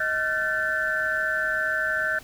sine tone cluster, 629 / 1385 / 1527 / 1760 Hz, D#5 / F6 / G6 / A6, +19 / -15 / -46 / 0 cents, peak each -32 / -32 / -25 / -28 dBFS, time 0-2.19 s, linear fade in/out 5 ms, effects pink hiss -47 dBFS RMS until 2.23 s

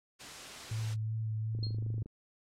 white noise, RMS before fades -46 dBFS, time 0.19-0.95 s, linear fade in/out 20 ms
sine tone with vibrato, 110 Hz, A2, in tune, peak -32 dBFS, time 0.71-2.03 s, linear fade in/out 5 ms, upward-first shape sine, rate 2.7 Hz, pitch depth 17 cents each way
click train, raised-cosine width 3 ms, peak -33 dBFS, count 14, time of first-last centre 1.55-2.06 s, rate 25.5 Hz
sine tone with exponential decay, 4248 Hz, C8, 25 cents sharp, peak -35 dBFS, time 1.63-1.77 s, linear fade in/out 5 ms, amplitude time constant 30 ms
effects low-pass 7000 Hz 12 dB/octave + AAC 48 kbps

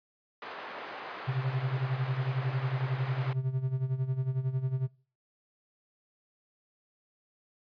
pink band-pass noise, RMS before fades -42 dBFS, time 0.42-3.33 s, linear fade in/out 2 ms, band 550 to 2100 Hz, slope 12 dB/octave
triangle tone with tremolo, 130.81 Hz, C3, in tune, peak -23 dBFS, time 1.27-4.88 s, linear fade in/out 20 ms, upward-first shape sine, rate 11 Hz, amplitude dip 75%
effects noise-tail reverb RT60 0.4 s tail -23 dB re dry + resampled to 11025 Hz

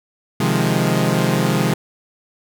sawtooth chord, F minor seventh, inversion second, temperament equal, 130.81 / 155.56 / 174.61 / 207.7 Hz, C3 / Eb3 / F3 / Ab3, 0 / 0 / 0 / 0 cents, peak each -17 dBFS, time 0.4-1.74 s, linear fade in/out 5 ms, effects none

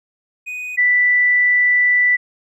triangle / sine tone pair in turn, 2489 / 1975.5 Hz, D#7 / B6, 0 / 0 cents, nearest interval major third, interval 400 cents, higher first, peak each -23 / -11 dBFS, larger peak second, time 0.46-0.77 / 0.77-2.17 s, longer second, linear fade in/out 20 ms, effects none

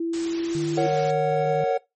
sine tone with pitch glide, 333.2 to 336.7 Hz, E4 to E4, +19 to +37 cents, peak -23 dBFS, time 0-0.87 s, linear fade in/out 5 ms, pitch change +18 cents, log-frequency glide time 0.28-0.63 s
white noise, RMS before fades -36 dBFS, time 0.13-1.11 s, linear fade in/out 5 ms
triangle tone, 152.4 Hz, D#3, 36 cents flat, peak -26 dBFS, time 0.55-1.64 s, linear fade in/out 0 ms
triangle chord, F# major, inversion first, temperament just, 462.5 / 555 / 740 Hz, A#4 / C#5 / F#5, -14 / +2 / 0 cents, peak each -22 dBFS, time 0.77-1.78 s, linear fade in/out 10 ms
effects noise-tail reverb RT60 0.2 s tail -21 dB re dry + MP3 32 kbps

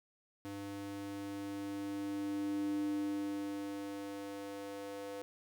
square tone with high-pass filter sweep, 100 Hz, G2, 35 cents sharp, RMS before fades -40 dBFS, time 0.45-5.22 s, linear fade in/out 0 ms, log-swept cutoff 210 to 430 Hz, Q 6.4, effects none

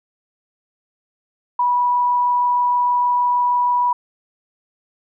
sine tone with frequency modulation, 978 Hz, B5, 17 cents flat, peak -14 dBFS, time 1.59-3.93 s, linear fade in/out 5 ms, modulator 26.4 Hz, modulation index 0.25, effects none

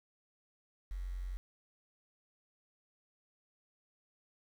sine tone with quantisation, 45.41 Hz, F#1, 32 cents flat, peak -37 dBFS, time 0.91-1.37 s, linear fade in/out 0 ms, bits 10, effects none

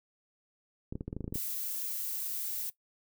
clicks, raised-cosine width 3 ms, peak -24 dBFS, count 11, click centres 0.925 / 0.955 / 1.009 / 1.08 / 1.129 / 1.166 / 1.207 / 1.243 / 1.279 / 1.325 / 1.357 s
violet noise, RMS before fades -36 dBFS, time 1.34-2.7 s, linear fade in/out 5 ms
effects noise-tail reverb RT60 0.1 s tail -17 dB re dry

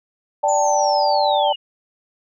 sine chord, D suspended fourth, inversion none, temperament just, 587.3 / 783.1 / 881 Hz, D5 / G5 / A5, 0 / -2 / +2 cents, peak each -19 dBFS, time 0.43-1.53 s, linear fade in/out 10 ms
sine linear sweep, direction down, 7100 to 2825 Hz, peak -25 dBFS, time 0.48-1.56 s, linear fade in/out 10 ms
effects none

